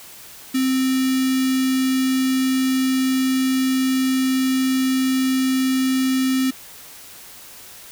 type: tone with notch filter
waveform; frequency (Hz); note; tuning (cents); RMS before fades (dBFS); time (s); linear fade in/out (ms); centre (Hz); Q
square; 261.6; C4; 0; -19; 0.54-6.51; 10; 810; 0.53
effects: white hiss -41 dBFS RMS until 7.91 s